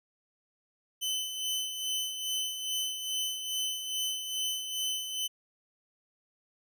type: tone with tremolo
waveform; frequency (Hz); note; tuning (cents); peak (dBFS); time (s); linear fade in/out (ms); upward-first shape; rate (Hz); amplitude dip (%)
sawtooth; 3037; F#7; +44; -26; 1.01-5.28; 20; sine; 2.4; 55
effects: none